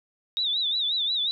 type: tone with vibrato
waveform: sine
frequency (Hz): 3703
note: A#7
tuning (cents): -12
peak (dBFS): -23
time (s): 0.37-1.31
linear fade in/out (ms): 0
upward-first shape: sine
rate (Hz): 5.6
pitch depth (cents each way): 120
effects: none